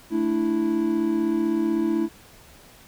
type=chord; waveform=triangle; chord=A suspended fourth; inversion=none; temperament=equal; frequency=220 / 293.7 / 329.6 Hz; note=A3 / D4 / E4; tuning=0 / 0 / 0 cents; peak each=-25 / -26 / -20 dBFS; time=0.1-2.09 s; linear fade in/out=50 ms; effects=pink hiss -50 dBFS RMS until 2.87 s